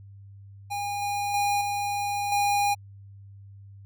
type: tone with level steps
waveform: square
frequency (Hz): 814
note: G#5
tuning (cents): -35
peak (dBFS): -29 / -27 / -23 / -27 / -22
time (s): 0.7-2.75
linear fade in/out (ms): 20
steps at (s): 1.02 / 1.34 / 1.61 / 2.32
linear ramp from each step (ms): 2
effects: added 99 Hz sine -44 dBFS peak until 3.85 s